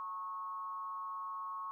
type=tone with frequency modulation; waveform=sine; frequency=1095 Hz; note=C#6; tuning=22 cents flat; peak=-39 dBFS; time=0-1.71 s; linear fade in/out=0 ms; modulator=187 Hz; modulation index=0.47; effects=13-bit